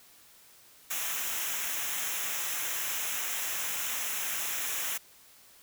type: noise with comb filter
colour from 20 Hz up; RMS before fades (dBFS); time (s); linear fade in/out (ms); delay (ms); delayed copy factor
white; -33; 0.9-4.98; 10; 0.22; -0.7
effects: white hiss -57 dBFS RMS until 5.62 s